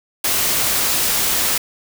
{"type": "noise", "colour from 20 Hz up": "white", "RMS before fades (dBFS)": -18, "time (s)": [0.24, 1.58], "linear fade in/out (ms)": 5, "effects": []}